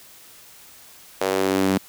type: tone with high-pass filter sweep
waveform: sawtooth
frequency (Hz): 95.6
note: G2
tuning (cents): -43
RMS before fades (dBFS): -21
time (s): 1.21-1.78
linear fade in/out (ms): 0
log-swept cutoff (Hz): 510 to 220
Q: 2.2
effects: white hiss -47 dBFS RMS until 1.88 s

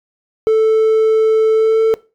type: tone with pitch glide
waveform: triangle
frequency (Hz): 440 to 445.1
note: A4 to A4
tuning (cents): 0 to +20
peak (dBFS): -6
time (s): 0.47-1.94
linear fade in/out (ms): 0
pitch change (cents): +20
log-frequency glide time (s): 1.54-1.81
effects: noise-tail reverb RT60 0.3 s tail -21 dB re dry + tanh soft clip ceiling -3 dBFS

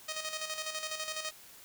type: tone with tremolo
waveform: 5% pulse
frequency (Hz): 625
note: D#5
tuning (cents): +8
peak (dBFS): -23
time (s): 0.08-1.31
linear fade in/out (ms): 10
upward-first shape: square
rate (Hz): 12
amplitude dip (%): 55
effects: white hiss -54 dBFS RMS until 1.64 s

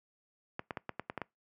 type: clicks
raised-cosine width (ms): 0.5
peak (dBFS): -21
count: 8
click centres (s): 0.594 / 0.708 / 0.772 / 0.893 / 0.996 / 1.099 / 1.177 / 1.217
effects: noise-tail reverb RT60 0.2 s tail -24 dB re dry + high-pass 100 Hz 12 dB/octave

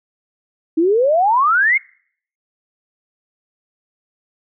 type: exponential sweep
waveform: sine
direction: up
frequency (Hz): 310 to 2217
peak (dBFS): -11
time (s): 0.77-1.78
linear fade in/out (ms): 10
effects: noise-tail reverb RT60 0.6 s tail -26 dB re dry

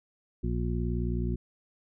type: harmonic tone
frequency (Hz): 59.4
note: A#1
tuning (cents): +33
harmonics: 1 / 2 / 3 / 4 / 6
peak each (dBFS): -30 / -33 / -35 / -36 / -38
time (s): 0.43-1.36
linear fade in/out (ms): 10
effects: none

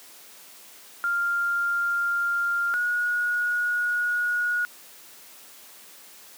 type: tone pair in turn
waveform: sine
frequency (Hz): 1396.9 / 1449.1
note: F6 / F#6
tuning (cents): 0 / -37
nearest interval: minor second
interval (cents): 63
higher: second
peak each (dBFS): -22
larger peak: neither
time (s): 1.04-2.74 / 2.74-4.65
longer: second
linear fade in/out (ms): 0
effects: white hiss -48 dBFS RMS until 6.37 s + high-pass 200 Hz 12 dB/octave

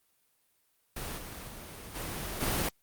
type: noise with level steps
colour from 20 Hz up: pink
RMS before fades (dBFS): -38 / -43 / -45 / -37 / -30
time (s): 0.96-2.69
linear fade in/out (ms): 5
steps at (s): 1.17 / 1.47 / 1.94 / 2.4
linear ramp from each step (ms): 20
effects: white hiss -72 dBFS RMS until 2.82 s + Opus 32 kbps

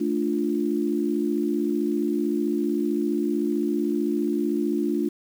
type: chord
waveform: sine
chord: D minor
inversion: second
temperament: equal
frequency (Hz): 220 / 293.7 / 349.2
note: A3 / D4 / F4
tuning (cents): 0 / 0 / 0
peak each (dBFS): -27 / -25 / -26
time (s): 0-5.09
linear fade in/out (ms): 10
effects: 8-bit

